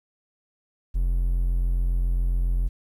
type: tone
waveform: triangle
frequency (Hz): 43.65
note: F1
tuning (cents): 0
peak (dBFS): -18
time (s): 0.94-2.69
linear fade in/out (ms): 20
effects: 10-bit